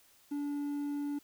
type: tone with quantisation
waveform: triangle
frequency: 288.4 Hz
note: D4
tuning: 31 cents flat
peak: -31 dBFS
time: 0.31-1.19 s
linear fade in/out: 10 ms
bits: 10
effects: white hiss -64 dBFS RMS until 1.23 s